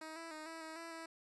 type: tone with pitch steps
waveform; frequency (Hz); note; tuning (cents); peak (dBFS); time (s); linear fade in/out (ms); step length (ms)
10% pulse; 315.8 / 330.1 / 310 / 326.3 / 318.4 / 332.2 / 327.2; D#4 / E4 / D#4 / E4 / D#4 / E4 / E4; +26 / +2 / -6 / -18 / +40 / +13 / -13; -38; 0.01-1.06; 5; 150
effects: resampled to 24000 Hz + 12-bit